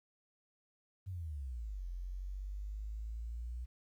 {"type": "exponential two-way sweep", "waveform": "sine", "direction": "down then up", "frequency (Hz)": [98, 43.65, 61], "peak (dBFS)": -39, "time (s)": [1.06, 3.66], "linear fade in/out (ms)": 20, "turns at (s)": 1.87, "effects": ["12-bit"]}